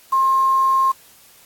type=tone with quantisation; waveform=sine; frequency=1065 Hz; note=C6; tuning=30 cents sharp; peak=-13 dBFS; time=0.12-0.92 s; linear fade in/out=10 ms; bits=6; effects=white hiss -49 dBFS RMS until 1.45 s + AAC 64 kbps